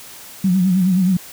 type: tone with vibrato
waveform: sine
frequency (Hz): 185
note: F#3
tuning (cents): 0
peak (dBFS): -12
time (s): 0.44-1.17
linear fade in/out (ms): 5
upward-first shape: sine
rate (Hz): 9.5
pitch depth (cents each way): 80
effects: white hiss -38 dBFS RMS until 1.32 s